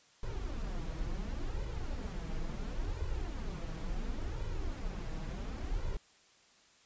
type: noise with flanger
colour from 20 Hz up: brown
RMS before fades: -37 dBFS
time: 0.23-5.97 s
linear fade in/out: 2 ms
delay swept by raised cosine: 2 to 6.3 ms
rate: 0.71 Hz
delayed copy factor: +0.6
effects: white hiss -64 dBFS RMS until 6.85 s + resampled to 16000 Hz